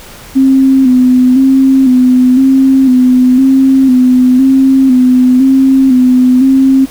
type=tone with vibrato; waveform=sine; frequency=259.6 Hz; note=C4; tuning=13 cents flat; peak=-3 dBFS; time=0.35-6.86 s; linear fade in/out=20 ms; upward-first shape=square; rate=0.99 Hz; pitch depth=46 cents each way; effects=pink hiss -32 dBFS RMS until 6.9 s